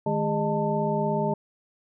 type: tone cluster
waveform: sine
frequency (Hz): 154.8 / 211.5 / 407.5 / 615 / 888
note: D#3 / G#3 / G#4 / D#5 / A5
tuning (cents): -9 / +32 / -33 / -20 / +16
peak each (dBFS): -29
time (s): 0.06-1.34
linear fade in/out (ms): 5
effects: none